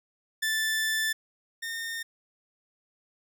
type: tone pair in turn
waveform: sawtooth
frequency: 1760 / 1827.2 Hz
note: A6 / A#6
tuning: 0 / -35 cents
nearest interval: minor second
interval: 65 cents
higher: second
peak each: -22 / -29 dBFS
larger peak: first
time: 0.42-1.13 / 1.62-2.03 s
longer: first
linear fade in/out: 10 ms
effects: none